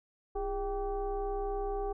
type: tone with frequency modulation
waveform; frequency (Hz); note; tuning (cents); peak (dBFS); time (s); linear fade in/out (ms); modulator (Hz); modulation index
sine; 405.9; G#4; -40; -31; 0.35-1.93; 10; 374; 1.1
effects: none